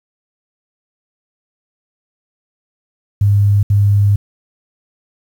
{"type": "tone bursts at uneven times", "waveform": "sine", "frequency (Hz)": 101.5, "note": "G#2", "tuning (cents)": -39, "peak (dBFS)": -8, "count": 2, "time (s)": [[3.21, 3.63], [3.7, 4.16]], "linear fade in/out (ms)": 5, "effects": ["7-bit"]}